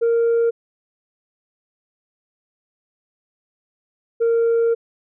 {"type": "tone pair in turn", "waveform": "sine", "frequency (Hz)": [464.4, 462.2], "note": ["A#4", "A#4"], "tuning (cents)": [-7, -15], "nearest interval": "unison", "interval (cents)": 8, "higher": "first", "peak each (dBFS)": -12, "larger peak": "neither", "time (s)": [[0.01, 0.51], [4.2, 4.75]], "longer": "second", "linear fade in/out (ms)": 20, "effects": ["tanh soft clip ceiling -13 dBFS"]}